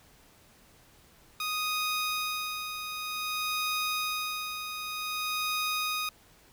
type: tone with tremolo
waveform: 15% pulse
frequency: 1244.5 Hz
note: D#6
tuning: in tune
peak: -22 dBFS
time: 1.4-6.09 s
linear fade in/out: 2 ms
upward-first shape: sine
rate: 0.53 Hz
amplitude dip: 55%
effects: pink hiss -59 dBFS RMS until 6.52 s